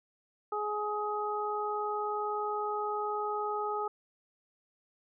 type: harmonic tone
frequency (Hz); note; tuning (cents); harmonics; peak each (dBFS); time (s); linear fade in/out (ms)
419.4; G#4; +17; 1 / 2 / 3; -35 / -35 / -35; 0.52-3.88; 5
effects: none